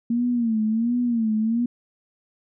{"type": "tone with vibrato", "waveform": "sine", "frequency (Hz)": 230, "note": "A#3", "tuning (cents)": -23, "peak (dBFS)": -19, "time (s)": [0.1, 1.66], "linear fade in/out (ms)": 5, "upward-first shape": "sine", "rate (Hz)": 1.4, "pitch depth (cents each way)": 110, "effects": []}